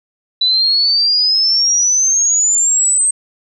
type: exponential sweep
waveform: sine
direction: up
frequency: 3951 to 8372 Hz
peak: -10 dBFS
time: 0.41-3.11 s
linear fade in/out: 5 ms
effects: none